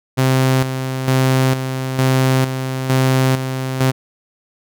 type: tone with tremolo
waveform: sawtooth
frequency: 131 Hz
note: C3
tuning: 2 cents sharp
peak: -8 dBFS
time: 0.17-3.92 s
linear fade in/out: 20 ms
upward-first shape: square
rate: 1.1 Hz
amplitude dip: 60%
effects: none